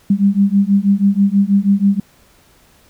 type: beating tone pair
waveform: sine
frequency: 196 / 202.2 Hz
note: G3 / G#3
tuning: 0 / -46 cents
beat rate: 6.2 Hz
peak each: -13 dBFS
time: 0.1-2 s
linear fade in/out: 5 ms
effects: pink hiss -51 dBFS RMS until 2.89 s